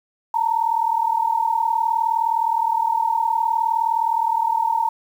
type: tone pair together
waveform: sine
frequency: 892.9 / 932.3 Hz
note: A5 / A#5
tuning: +25 / 0 cents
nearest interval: minor second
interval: 75 cents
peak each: -20 dBFS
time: 0.34-4.89 s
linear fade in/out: 5 ms
effects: 8-bit